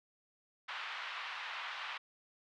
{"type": "band-pass noise", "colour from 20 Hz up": "pink", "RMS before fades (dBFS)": -43, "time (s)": [0.68, 1.98], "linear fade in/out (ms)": 10, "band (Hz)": [950, 3500], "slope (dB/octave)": 24, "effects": []}